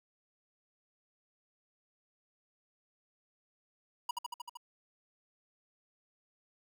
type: tone with echo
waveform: square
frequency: 967 Hz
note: B5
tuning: 37 cents flat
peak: -32 dBFS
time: 4.09-4.11 s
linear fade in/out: 5 ms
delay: 77 ms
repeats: 6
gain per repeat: -2 dB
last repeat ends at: 4.572 s
effects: none